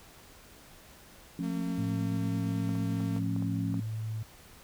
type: chord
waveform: sine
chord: F augmented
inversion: none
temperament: just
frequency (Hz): 174.61 / 218.3 / 272.8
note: F3 / A3 / C#4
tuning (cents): 0 / -13 / -28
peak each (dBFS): -33 / -39 / -34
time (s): 1.39-3.8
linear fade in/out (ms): 2
type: tone with vibrato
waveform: sawtooth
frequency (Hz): 227.3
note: A#3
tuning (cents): -43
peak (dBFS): -38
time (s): 1.42-3.2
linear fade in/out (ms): 20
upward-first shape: triangle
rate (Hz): 8.7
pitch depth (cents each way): 8
type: tone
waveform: sine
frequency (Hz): 110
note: A2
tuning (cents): 0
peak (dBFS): -32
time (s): 1.78-4.23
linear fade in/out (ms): 5
type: clicks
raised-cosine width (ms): 1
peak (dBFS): -31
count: 7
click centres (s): 2.692 / 2.753 / 3.005 / 3.164 / 3.363 / 3.424 / 3.742
effects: pink hiss -54 dBFS RMS until 4.63 s